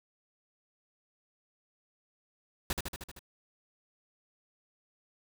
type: noise with echo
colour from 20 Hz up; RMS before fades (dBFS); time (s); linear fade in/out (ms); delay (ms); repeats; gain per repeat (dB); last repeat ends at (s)
pink; -31; 2.7-2.73; 2; 77; 6; -3; 3.192
effects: none